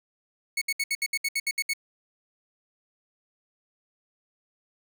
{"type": "tone bursts", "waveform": "sawtooth", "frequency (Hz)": 2209, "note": "C#7", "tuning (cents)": -7, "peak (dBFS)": -21, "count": 11, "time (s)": [0.57, 1.735], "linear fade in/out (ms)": 5, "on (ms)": 45, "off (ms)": 67, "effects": []}